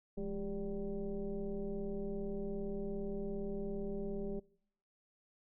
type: tone with frequency modulation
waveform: sine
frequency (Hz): 207.7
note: G#3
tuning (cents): 0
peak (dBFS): -36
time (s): 0.17-4.4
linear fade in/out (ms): 10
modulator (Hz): 189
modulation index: 1.5
effects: noise-tail reverb RT60 0.7 s tail -24 dB re dry